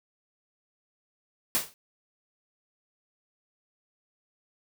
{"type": "noise with exponential decay", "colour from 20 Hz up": "white", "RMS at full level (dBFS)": -22, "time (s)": [1.55, 1.74], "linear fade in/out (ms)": 0, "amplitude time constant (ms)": 40, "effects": []}